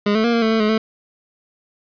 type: tone with pitch steps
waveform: 25% pulse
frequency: 205.7 / 219.1 / 235.5 / 232.2 / 221.6 / 223 / 213.1 / 220.2 Hz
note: G#3 / A3 / A#3 / A#3 / A3 / A3 / G#3 / A3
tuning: -16 / -7 / +18 / -7 / +13 / +23 / +45 / +2 cents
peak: -11 dBFS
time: 0.06-0.78 s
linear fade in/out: 5 ms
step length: 90 ms
effects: resampled to 11025 Hz + 7-bit